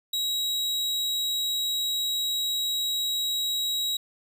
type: tone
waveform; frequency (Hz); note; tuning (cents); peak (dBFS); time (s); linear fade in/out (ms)
40% pulse; 3842; B7; -48; -24; 0.13-3.97; 5
effects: none